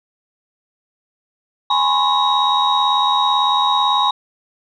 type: tone cluster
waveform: sine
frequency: 832 / 1007 / 1085 / 3791 Hz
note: G#5 / B5 / C#6 / A#7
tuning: +3 / +33 / -37 / +28 cents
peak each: -18 dBFS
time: 1.7-4.11 s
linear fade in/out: 5 ms
effects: tanh soft clip ceiling -5 dBFS